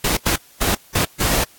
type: noise bursts at uneven times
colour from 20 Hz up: pink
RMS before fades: -18 dBFS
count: 5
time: 0.04-0.17 / 0.26-0.36 / 0.61-0.75 / 0.95-1.05 / 1.2-1.44 s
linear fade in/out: 5 ms
effects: white hiss -49 dBFS RMS until 1.58 s + AAC 64 kbps